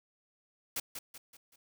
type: noise with echo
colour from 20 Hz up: white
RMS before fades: -35 dBFS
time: 0.76-0.8 s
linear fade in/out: 5 ms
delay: 190 ms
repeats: 4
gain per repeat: -7 dB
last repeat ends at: 1.56 s
effects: none